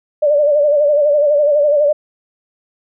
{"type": "tone with vibrato", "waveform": "sine", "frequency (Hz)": 587, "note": "D5", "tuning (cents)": -1, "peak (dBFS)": -9, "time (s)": [0.22, 1.93], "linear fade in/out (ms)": 10, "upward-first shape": "sine", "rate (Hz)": 12, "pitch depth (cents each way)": 63, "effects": []}